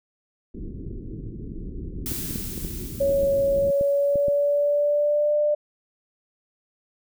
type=low-pass noise; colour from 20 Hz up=pink; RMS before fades=-34 dBFS; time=0.54-3.71 s; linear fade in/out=5 ms; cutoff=390 Hz; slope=48 dB/octave
type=noise with exponential decay; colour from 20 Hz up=blue; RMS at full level=-30 dBFS; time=2.06-5.33 s; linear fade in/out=0 ms; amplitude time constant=710 ms
type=clicks; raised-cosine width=3 ms; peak=-19 dBFS; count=10; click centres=2.119 / 2.309 / 2.359 / 2.578 / 2.648 / 3.094 / 3.232 / 3.811 / 4.157 / 4.283 s
type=tone with pitch glide; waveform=sine; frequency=555 to 594.8 Hz; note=C#5 to D5; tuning=+2 to +22 cents; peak=-18 dBFS; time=3-5.55 s; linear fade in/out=10 ms; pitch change=+120 cents; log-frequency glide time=3.48-5.33 s
effects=none